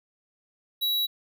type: tone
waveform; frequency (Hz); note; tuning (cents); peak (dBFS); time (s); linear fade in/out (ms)
square; 3900; B7; -23; -24; 0.81-1.07; 20
effects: none